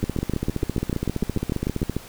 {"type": "two click trains", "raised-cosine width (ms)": 3, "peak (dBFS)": [-10, -11], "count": [14, 29], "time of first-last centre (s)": [[0.04, 1.966], [0.03, 1.897]], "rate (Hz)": [6.75, 15], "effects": ["pink hiss -43 dBFS RMS until 2.08 s"]}